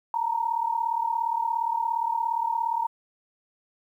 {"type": "tone pair together", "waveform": "sine", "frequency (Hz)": [905, 942.2], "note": ["A5", "A#5"], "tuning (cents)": [48, 18], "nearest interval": "minor second", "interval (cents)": 70, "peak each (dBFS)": [-27, -26], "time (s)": [0.14, 2.87], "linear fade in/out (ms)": 2, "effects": ["10-bit"]}